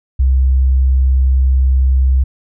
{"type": "tone", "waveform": "sine", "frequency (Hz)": 65.41, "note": "C2", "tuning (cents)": 0, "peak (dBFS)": -8, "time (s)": [0.19, 2.24], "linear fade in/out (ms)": 10, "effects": []}